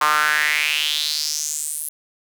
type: tone with high-pass filter sweep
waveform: sawtooth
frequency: 151.2 Hz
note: D#3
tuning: 49 cents flat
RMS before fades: -21 dBFS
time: 0.01-1.89 s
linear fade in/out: 5 ms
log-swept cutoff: 1100 to 11000 Hz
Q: 4.6
effects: none